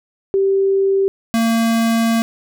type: tone pair in turn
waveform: sine / square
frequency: 389.8 / 228.1 Hz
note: G4 / A#3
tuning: -10 / -37 cents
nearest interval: major sixth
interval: 927 cents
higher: first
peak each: -12 / -14 dBFS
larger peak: first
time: 0.34-1.08 / 1.34-2.22 s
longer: second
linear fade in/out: 0 ms
effects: none